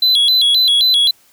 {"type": "tone with vibrato", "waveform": "triangle", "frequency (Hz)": 3668, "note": "A#7", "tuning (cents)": -29, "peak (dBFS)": -8, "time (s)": [0.02, 1.11], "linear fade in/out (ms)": 5, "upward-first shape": "square", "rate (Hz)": 3.8, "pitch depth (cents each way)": 160, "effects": ["white hiss -52 dBFS RMS until 1.32 s"]}